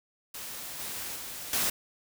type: noise with level steps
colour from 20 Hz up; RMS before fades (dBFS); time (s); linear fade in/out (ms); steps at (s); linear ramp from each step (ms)
white; -40 / -37 / -40 / -28; 0.34-1.7; 5; 0.79 / 1.16 / 1.53; 2
effects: none